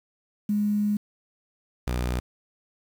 sine / sawtooth tone pair in turn, 207.7 / 61.39 Hz, G#3 / B1, 0 / -10 cents, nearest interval octave + major sixth, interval 2110 cents, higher first, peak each -21 dBFS, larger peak neither, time 0.49-0.97 / 1.87-2.2 s, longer first, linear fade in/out 5 ms, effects 8-bit

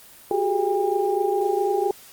sine tone cluster, 367 / 394.7 / 419.1 / 804 Hz, F#4 / G4 / G#4 / G5, -14 / +12 / +16 / +44 cents, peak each -25 dBFS, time 0.31-1.91 s, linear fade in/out 2 ms, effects white hiss -47 dBFS RMS until 2.12 s + Opus 24 kbps

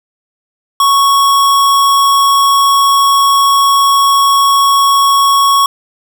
square tone, 1108.7 Hz, C#6, in tune, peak -7 dBFS, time 0.8-5.66 s, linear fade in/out 2 ms, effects none

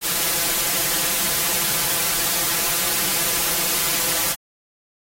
white noise with comb filter, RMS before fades -21 dBFS, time 0.01-4.36 s, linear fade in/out 50 ms, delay 5.9 ms, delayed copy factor +0.9, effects AAC 48 kbps

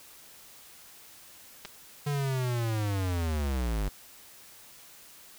clicks, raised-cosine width 0.2 ms, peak -22 / -24 dBFS, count 2, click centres 1.65 / 1.655 s
square linear sweep, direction down, 146.83 to 47.27 Hz, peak -28 dBFS, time 2.06-3.89 s, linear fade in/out 10 ms
effects white hiss -52 dBFS RMS until 5.38 s

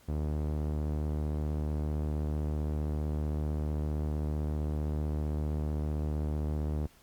sawtooth tone with low-pass filter, 75.5 Hz, D2, 48 cents sharp, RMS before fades -32 dBFS, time 0.08-6.87 s, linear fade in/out 10 ms, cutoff 640 Hz, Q 0.59, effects pink hiss -61 dBFS RMS until 7.02 s + Opus 48 kbps

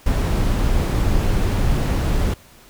brown noise, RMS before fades -18 dBFS, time 0.06-2.34 s, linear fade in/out 5 ms, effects pink hiss -48 dBFS RMS until 2.69 s

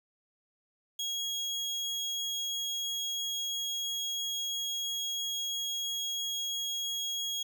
30% pulse tone, 3301 Hz, G#7, 11 cents flat, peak -29 dBFS, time 0.99-7.43 s, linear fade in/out 5 ms, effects none

